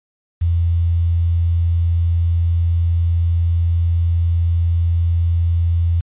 sine tone with quantisation, 84.8 Hz, E2, 50 cents sharp, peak -13 dBFS, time 0.41-6.01 s, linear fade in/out 10 ms, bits 7, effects resampled to 8000 Hz

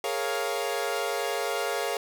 sawtooth chord, Bb minor seventh, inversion third, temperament equal, 415.3 / 466.2 / 554.4 / 698.5 Hz, Ab4 / Bb4 / Db5 / F5, 0 / 0 / 0 / 0 cents, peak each -29 dBFS, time 0.04-1.97 s, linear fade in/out 2 ms, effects none

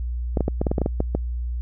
clicks, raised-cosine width 2 ms, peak -8 dBFS, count 11, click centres 0.372 / 0.407 / 0.481 / 0.615 / 0.668 / 0.715 / 0.782 / 0.817 / 0.861 / 1.004 / 1.15 s, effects added 60 Hz sine -24 dBFS peak until 1.61 s

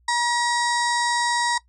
harmonic tone with a mistuned harmonic, 955 Hz, A#5, 42 cents sharp, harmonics 1 / 2 / 4 / 5 / 6 / 7 / 8 / 9 / 10, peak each -21 / -26 / -31 / -33 / -33 / -37 / -34 / -36 / -42 dBFS, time 0.08-1.58 s, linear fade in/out 5 ms, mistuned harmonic 6, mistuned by -63 cents, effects noise-tail reverb RT60 0.1 s tail -19 dB re dry + added 60 Hz sine -57 dBFS peak until 1.68 s

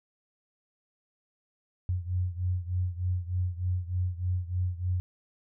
sine beating tone pair, 89.4 / 92.7 Hz, F2 / F#2, +41 / +4 cents, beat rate 3.3 Hz, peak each -29 / -32 dBFS, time 1.89-5 s, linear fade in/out 0 ms, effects none

